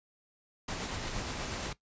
pink noise with tremolo, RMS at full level -36 dBFS, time 0.68-1.73 s, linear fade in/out 5 ms, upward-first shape sine, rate 8.5 Hz, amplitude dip 25%, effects noise-tail reverb RT60 0.1 s tail -17 dB re dry + resampled to 16000 Hz

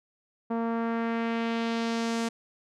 sawtooth tone with low-pass filter sweep, 229.8 Hz, A#3, 25 cents flat, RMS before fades -29 dBFS, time 0.5-2.29 s, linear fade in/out 10 ms, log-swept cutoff 960 to 8000 Hz, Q 1.2, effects none

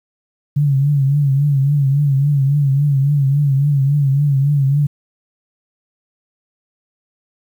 sine tone with vibrato, 140.7 Hz, C#3, 26 cents sharp, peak -11 dBFS, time 0.56-4.87 s, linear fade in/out 10 ms, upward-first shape triangle, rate 3.6 Hz, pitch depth 95 cents each way, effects 8-bit

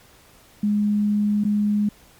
sine tone with dropouts, 207.7 Hz, G#3, in tune, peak -17 dBFS, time 0.63-1.89 s, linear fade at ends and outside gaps 5 ms, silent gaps 1.439-1.449 s, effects pink hiss -52 dBFS RMS until 2.19 s + MP3 96 kbps

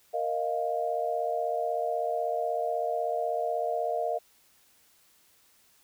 sine chord, Bb suspended fourth, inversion none, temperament equal, 466.2 / 622.3 / 698.5 Hz, Bb4 / Eb5 / F5, 0 / 0 / 0 cents, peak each -33 / -31 / -30 dBFS, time 0.13-4.19 s, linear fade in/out 20 ms, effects white hiss -63 dBFS RMS until 5.83 s

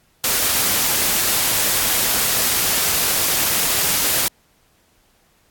white noise, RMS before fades -18 dBFS, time 0.24-4.28 s, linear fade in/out 0 ms, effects pink hiss -59 dBFS RMS until 5.5 s + AAC 64 kbps

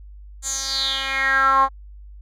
10% pulse tone with band-pass filter sweep, 269.2 Hz, C4, 49 cents sharp, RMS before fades -20 dBFS, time 0.42-1.69 s, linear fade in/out 50 ms, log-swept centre 7800 to 930 Hz, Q 6, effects added 50 Hz sine -38 dBFS peak until 2.21 s

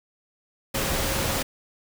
sine tone in noise, 541 Hz, C#5, 42 cents flat, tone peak -34 dBFS, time 0.74-1.43 s, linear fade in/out 10 ms, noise pink, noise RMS -26 dBFS, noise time 0.74-1.43 s, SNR -11 dB, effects none

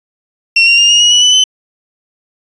35% pulse tone with pitch steps, 2723 / 2766 / 2809 / 2853 / 2898 / 2944 / 2990 / 3037 Hz, F7 / F7 / F7 / F7 / F#7 / F#7 / F#7 / F#7, -44 / -17 / +9 / +36 / -37 / -9 / +17 / +44 cents, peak -3 dBFS, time 0.56-1.44 s, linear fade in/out 5 ms, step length 110 ms, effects resampled to 22050 Hz

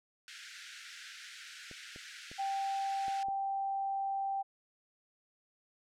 pink high-pass noise, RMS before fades -47 dBFS, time 0.28-3.23 s, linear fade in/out 0 ms, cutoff 1400 Hz, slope 96 dB/octave
clicks, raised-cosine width 2 ms, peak -37 dBFS, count 5, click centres 1.713 / 1.961 / 2.315 / 3.082 / 3.285 s
sine tone, 784 Hz, G5, in tune, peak -32 dBFS, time 2.38-4.43 s, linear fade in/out 20 ms
effects low-pass 6000 Hz 12 dB/octave

